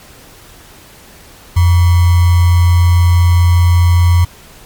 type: tone with sample-and-hold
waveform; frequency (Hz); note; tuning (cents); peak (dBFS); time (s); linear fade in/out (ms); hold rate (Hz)
sine; 87.31; F2; 0; -5; 1.56-4.25; 10; 1050
effects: pink hiss -39 dBFS RMS until 4.65 s + MP3 96 kbps